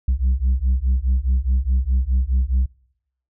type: beating tone pair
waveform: sine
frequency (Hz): 61.74 / 66.54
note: B1 / C2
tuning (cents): 0 / +30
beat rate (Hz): 4.8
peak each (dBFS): -17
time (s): 0.08-2.66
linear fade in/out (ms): 5
effects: noise-tail reverb RT60 0.7 s tail -23 dB re dry + tanh soft clip ceiling -13 dBFS